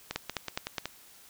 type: two click trains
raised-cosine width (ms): 0.2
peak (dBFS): -16 / -13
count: 5 / 4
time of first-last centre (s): 0.11-0.856 / 0.16-0.782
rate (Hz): 5.36 / 4.82
effects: white hiss -55 dBFS RMS until 1.29 s